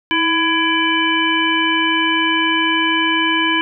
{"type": "harmonic tone with a mistuned harmonic", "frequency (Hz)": 333.5, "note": "E4", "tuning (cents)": 20, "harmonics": [1, 3, 5, 7, 9], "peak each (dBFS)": [-20, -20, -20, -20, -20], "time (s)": [0.11, 3.61], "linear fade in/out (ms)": 0, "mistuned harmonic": 1, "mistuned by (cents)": -58, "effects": []}